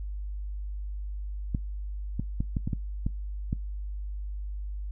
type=clicks; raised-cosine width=5 ms; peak=-16 dBFS; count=8; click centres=1.548 / 2.196 / 2.405 / 2.568 / 2.675 / 2.732 / 3.065 / 3.529 s; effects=noise-tail reverb RT60 0.2 s tail -24 dB re dry + added 50 Hz sine -32 dBFS peak until 4.91 s